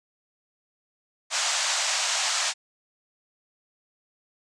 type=band-pass noise; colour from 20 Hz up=white; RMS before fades=-26 dBFS; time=1.3-2.54 s; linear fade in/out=50 ms; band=610 to 7900 Hz; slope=48 dB/octave; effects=none